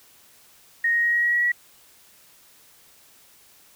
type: tone with pitch steps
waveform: sine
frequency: 1864.7 / 1875.5 / 1886.4 / 1897.3 / 1908.3 / 1919.3 / 1930.5 Hz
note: A#6 / A#6 / A#6 / A#6 / A#6 / B6 / B6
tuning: 0 / +10 / +20 / +30 / +40 / -50 / -40 cents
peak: -18 dBFS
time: 0.84-1.519 s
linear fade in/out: 5 ms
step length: 97 ms
effects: white hiss -54 dBFS RMS until 3.75 s